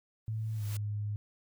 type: noise with exponential growth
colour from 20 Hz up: white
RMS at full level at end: -43 dBFS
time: 0.26-0.77 s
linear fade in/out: 5 ms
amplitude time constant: 110 ms
type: tone with pitch glide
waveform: sine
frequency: 110 to 104.19 Hz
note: A2 to G#2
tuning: 0 to +6 cents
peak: -32 dBFS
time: 0.28-1.16 s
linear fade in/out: 0 ms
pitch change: -94 cents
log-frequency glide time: 0.56-0.63 s
effects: none